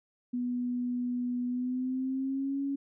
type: tone with pitch glide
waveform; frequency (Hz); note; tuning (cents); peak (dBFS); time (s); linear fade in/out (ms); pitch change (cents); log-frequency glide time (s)
sine; 245.8 to 277.5; B3 to C#4; -8 to +2; -29; 0.33-2.76; 10; +210; 1.46-2.61
effects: none